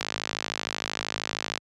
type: click train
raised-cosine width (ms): 0.2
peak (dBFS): -9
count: 84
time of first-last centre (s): 0.01-1.576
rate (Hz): 53
effects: high-pass 100 Hz 12 dB/octave + resampled to 24000 Hz